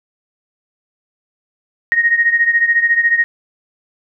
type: beating tone pair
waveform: sine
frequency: 1864.7 / 1878.7 Hz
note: A#6 / A#6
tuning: 0 / +13 cents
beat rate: 14 Hz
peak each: -12 / -16 dBFS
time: 1.92-3.24 s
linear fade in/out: 0 ms
effects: none